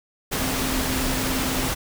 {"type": "tone in noise", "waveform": "sine", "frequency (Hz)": 260, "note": "C4", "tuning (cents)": -11, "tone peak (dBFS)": -28, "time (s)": [0.4, 1.69], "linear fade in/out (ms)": 20, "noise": "pink", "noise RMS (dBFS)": -25, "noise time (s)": [0.31, 1.75], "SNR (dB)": -6, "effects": []}